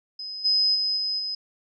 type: tone with level steps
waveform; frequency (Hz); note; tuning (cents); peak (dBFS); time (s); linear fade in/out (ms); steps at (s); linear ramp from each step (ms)
sine; 5050; D#8; +25; -32 / -18 / -22 / -24 / -27; 0.19-1.35; 5; 0.44 / 0.74 / 0.96 / 1.18; 20
effects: none